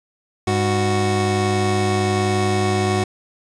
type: tone pair together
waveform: 25% pulse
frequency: 101.28 / 370 Hz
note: G#2 / F#4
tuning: -43 / 0 cents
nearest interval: octave + minor seventh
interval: 2243 cents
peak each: -16 dBFS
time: 0.47-3.04 s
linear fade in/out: 5 ms
effects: resampled to 22050 Hz